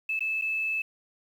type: tone with dropouts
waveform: sine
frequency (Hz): 2617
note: E7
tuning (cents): -13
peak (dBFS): -26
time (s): 0.09-0.82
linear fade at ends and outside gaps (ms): 5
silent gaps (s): 0.193-0.206 / 0.414-0.42
effects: 9-bit